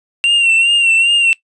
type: tone with vibrato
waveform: triangle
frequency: 2749 Hz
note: F7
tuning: 28 cents flat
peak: -7 dBFS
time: 0.24-1.33 s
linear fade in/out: 0 ms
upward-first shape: sine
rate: 2.5 Hz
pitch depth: 49 cents each way
effects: noise-tail reverb RT60 0.1 s tail -20 dB re dry + resampled to 24000 Hz